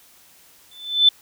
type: tone with exponential growth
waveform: sine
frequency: 3520 Hz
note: A7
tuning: in tune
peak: -7 dBFS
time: 0.71-1.09 s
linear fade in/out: 5 ms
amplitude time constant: 82 ms
effects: white hiss -52 dBFS RMS until 1.21 s